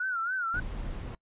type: tone with vibrato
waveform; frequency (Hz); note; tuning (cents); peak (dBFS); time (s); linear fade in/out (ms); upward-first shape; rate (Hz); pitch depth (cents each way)
sine; 1432; F6; +43; -28; 0-0.6; 5; sine; 3.6; 130
type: noise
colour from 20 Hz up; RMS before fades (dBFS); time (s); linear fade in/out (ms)
brown; -36; 0.54-1.15; 2
effects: noise-tail reverb RT60 0.1 s tail -24 dB re dry + resampled to 8000 Hz